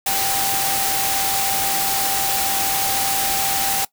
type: tone in noise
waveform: sine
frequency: 784 Hz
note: G5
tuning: in tune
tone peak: -24 dBFS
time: 0.06-3.85 s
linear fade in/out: 5 ms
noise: white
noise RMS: -21 dBFS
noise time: 0.06-3.85 s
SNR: -6 dB
effects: noise-tail reverb RT60 0.1 s tail -20 dB re dry